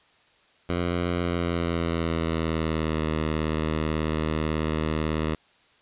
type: tone with pitch glide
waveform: 10% pulse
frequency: 87.31 to 78.23 Hz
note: F2 to D#2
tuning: 0 to +10 cents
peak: -16 dBFS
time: 0.69-5.35 s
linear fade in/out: 5 ms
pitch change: -190 cents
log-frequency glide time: 1.18-3.03 s
effects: white hiss -60 dBFS RMS until 5.81 s + resampled to 8000 Hz